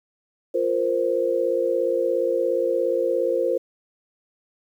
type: chord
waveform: sine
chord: F suspended fourth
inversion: none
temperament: equal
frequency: 349.2 / 466.2 / 523.3 Hz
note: F4 / Bb4 / C5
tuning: 0 / 0 / 0 cents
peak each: -26 / -24 / -22 dBFS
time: 0.54-3.58 s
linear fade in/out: 10 ms
effects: 9-bit